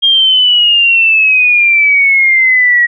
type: exponential sweep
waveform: sine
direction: down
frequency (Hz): 3235 to 1905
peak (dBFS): -5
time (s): 0.02-2.87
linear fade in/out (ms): 20
effects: none